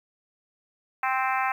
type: harmonic tone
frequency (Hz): 261.6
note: C4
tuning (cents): 0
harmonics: 3 / 4 / 5 / 6 / 7 / 8 / 9 / 10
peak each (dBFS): -27 / -29 / -31 / -33 / -34 / -35 / -36 / -37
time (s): 1.03-1.52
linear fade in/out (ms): 2
effects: 9-bit